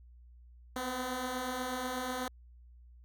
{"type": "beating tone pair", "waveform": "10% pulse", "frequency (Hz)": [246.9, 255.1], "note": ["B3", "C4"], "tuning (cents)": [0, -44], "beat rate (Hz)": 8.2, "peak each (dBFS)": [-34, -27], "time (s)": [0.76, 2.28], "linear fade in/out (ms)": 2, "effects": ["added 60 Hz sine -53 dBFS peak until 3.04 s"]}